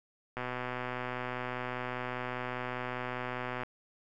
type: click train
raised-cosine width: 0.5 ms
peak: -21 dBFS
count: 409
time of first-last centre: 0.37-3.634 s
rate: 125 Hz
effects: none